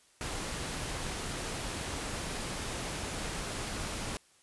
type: noise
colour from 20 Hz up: pink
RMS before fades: -37 dBFS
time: 0.21-4.17 s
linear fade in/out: 0 ms
effects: white hiss -64 dBFS RMS until 4.42 s + resampled to 24000 Hz